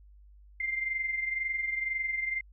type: tone pair together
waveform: sine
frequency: 2093 / 2115 Hz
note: C7 / C7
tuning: 0 / +18 cents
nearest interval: unison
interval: 18 cents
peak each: -30 / -37 dBFS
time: 0.6-2.41 s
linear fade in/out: 5 ms
effects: added 50 Hz sine -52 dBFS peak until 2.52 s